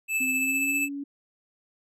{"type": "tone with tremolo", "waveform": "square", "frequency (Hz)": 2625, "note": "E7", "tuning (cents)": -8, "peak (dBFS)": -23, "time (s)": [0.08, 0.89], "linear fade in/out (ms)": 50, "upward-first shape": "triangle", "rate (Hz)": 15, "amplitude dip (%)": 35}
{"type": "tone with pitch glide", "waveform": "sine", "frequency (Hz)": [260, 281.9], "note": ["C4", "C#4"], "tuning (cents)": [-11, 29], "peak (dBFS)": -31, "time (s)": [0.2, 1.04], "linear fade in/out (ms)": 10, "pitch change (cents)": 140, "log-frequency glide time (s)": [0.34, 0.78]}
{"effects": ["resampled to 32000 Hz"]}